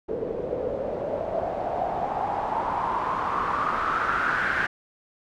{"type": "noise with low-pass filter sweep", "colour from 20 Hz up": "white", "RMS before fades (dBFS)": -27, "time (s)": [0.08, 4.67], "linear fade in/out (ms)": 10, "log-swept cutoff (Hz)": [450, 1600], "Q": 6, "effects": []}